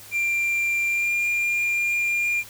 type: tone with pitch glide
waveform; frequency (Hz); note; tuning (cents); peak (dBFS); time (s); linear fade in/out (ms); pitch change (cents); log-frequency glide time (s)
triangle; 2375 to 2401; D7 to D7; +19 to +38; -19; 0.11-2.44; 50; +19; 0.88-1.12
effects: added 103 Hz sine -54 dBFS peak until 2.49 s + white hiss -44 dBFS RMS until 2.49 s